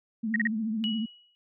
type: tone with vibrato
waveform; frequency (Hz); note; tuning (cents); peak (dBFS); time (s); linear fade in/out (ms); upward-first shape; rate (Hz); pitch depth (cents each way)
sine; 220; A3; 0; -27; 0.23-1.06; 10; triangle; 14; 93
type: tone bursts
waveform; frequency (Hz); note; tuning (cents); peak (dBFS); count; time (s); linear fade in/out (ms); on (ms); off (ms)
sine; 1880; A#6; +14; -22; 3; 0.34-0.472; 2; 20; 36
type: tone with exponential decay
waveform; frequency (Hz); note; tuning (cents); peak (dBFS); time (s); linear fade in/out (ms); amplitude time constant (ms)
sine; 2919; F#7; -24; -27; 0.84-1.35; 0; 110
effects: none